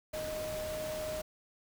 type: tone in noise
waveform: sine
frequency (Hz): 620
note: D#5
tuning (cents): -6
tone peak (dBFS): -36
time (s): 0.13-1.22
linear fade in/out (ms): 10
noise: pink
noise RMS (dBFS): -43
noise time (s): 0.13-1.22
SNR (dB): +4
effects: none